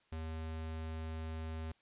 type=tone; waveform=square; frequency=80 Hz; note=D#2; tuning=49 cents sharp; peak=-40 dBFS; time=0.12-1.72 s; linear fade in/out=5 ms; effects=white hiss -72 dBFS RMS until 1.81 s + resampled to 8000 Hz